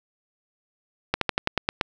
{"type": "slowing click train", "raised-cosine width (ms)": 0.3, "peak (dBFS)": -5, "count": 8, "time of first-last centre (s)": [1.14, 1.812], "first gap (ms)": 73, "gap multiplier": 1.09, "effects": []}